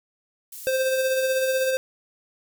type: high-pass noise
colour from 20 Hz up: pink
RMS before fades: -39 dBFS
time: 0.52-1.71 s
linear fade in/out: 5 ms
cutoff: 9100 Hz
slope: 12 dB/octave
type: tone with tremolo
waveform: square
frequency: 523.3 Hz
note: C5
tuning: in tune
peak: -20 dBFS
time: 0.67-1.77 s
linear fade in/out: 0 ms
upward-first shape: sine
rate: 16 Hz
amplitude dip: 35%
effects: none